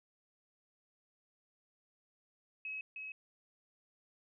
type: tone with echo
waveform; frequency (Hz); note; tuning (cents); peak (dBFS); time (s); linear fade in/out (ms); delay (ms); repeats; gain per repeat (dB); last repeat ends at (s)
sine; 2562; E7; -50; -39; 2.65-2.81; 2; 310; 1; -3; 3.12
effects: none